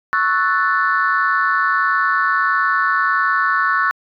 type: chord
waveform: sine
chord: F# minor seventh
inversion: second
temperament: equal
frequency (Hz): 1108.7 / 1318.5 / 1480 / 1760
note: C#6 / E6 / F#6 / A6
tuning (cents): 0 / 0 / 0 / 0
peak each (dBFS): -18 / -20 / -18 / -20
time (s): 0.13-3.91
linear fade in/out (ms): 0
effects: tanh soft clip ceiling -6 dBFS